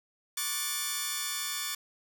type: chord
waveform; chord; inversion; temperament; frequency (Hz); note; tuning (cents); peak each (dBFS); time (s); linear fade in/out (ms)
5% pulse; D major seventh; third; just; 1101.2 / 1174.7 / 1468.3 / 1762; C#6 / D6 / F#6 / A6; -12 / 0 / -14 / +2; -27 / -25 / -30 / -25; 0.37-1.75; 5
effects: none